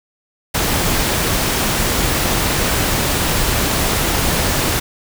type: noise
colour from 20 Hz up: pink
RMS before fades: -17 dBFS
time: 0.54-4.8 s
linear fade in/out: 10 ms
effects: none